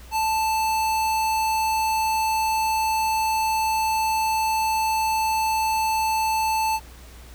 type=tone; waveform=square; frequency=880 Hz; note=A5; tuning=in tune; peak=-21 dBFS; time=0.11-6.8 s; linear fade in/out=50 ms; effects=added 60 Hz sine -42 dBFS peak until 7.34 s + pink hiss -48 dBFS RMS until 7.34 s